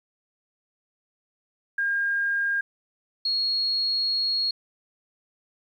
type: tone pair in turn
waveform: sine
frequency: 1613 / 4306 Hz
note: G6 / C8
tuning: +49 / +49 cents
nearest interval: octave + perfect fourth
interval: 1700 cents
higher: second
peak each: -22 / -22 dBFS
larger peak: neither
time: 1.78-2.61 / 3.25-4.51 s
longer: second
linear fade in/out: 5 ms
effects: 10-bit